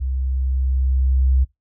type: tone with level ramp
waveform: sine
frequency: 65.3 Hz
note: C2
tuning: 3 cents flat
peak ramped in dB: -20 to -12 dBFS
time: 0-1.45 s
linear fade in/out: 20 ms
effects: noise-tail reverb RT60 0.2 s tail -24 dB re dry